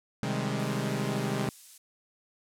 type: chord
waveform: sawtooth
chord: Ab major seventh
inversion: first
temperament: equal with one note detuned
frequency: 130.81 / 155.56 / 196 / 208.7 Hz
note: C3 / Eb3 / G3 / Ab3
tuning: 0 / 0 / 0 / +9 cents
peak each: -29 / -31 / -31 / -30 dBFS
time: 0.23-1.49 s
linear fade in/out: 0 ms
type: noise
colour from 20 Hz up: violet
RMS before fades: -43 dBFS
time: 0.59-1.78 s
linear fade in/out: 5 ms
effects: low-pass 9000 Hz 12 dB/octave